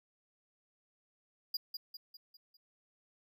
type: tone with echo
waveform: square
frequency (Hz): 4855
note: D#8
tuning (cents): -43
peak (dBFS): -33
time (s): 1.54-1.57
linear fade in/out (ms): 5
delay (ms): 200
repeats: 5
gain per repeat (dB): -6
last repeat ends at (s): 2.57
effects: none